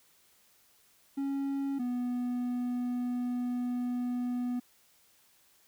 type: tone pair in turn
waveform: triangle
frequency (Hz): 276 / 245.9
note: C#4 / B3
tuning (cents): -7 / -7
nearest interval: major second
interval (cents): 200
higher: first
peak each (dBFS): -28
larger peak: neither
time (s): 1.17-1.79 / 1.79-4.6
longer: second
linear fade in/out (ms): 10
effects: white hiss -65 dBFS RMS until 5.67 s